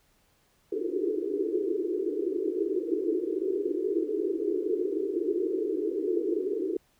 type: band-pass noise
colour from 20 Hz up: white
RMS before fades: -29 dBFS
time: 0.72-6.77 s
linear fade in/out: 5 ms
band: 310 to 440 Hz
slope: 96 dB/octave
effects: pink hiss -67 dBFS RMS until 6.99 s